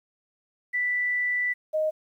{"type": "tone pair in turn", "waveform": "sine", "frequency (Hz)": [1975.5, 622.2], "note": ["B6", "D#5"], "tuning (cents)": [0, 0], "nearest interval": "octave + minor sixth", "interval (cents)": 2000, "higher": "first", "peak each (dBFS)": [-23, -22], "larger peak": "second", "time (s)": [[0.73, 1.54], [1.73, 1.91]], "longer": "first", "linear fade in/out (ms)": 20, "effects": ["10-bit"]}